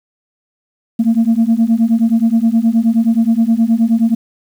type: beating tone pair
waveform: sine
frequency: 223.3 / 232.8 Hz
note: A3 / A#3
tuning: +26 / -2 cents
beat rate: 9.5 Hz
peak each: -11 dBFS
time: 0.99-4.15 s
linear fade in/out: 10 ms
effects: tanh soft clip ceiling -5 dBFS + 7-bit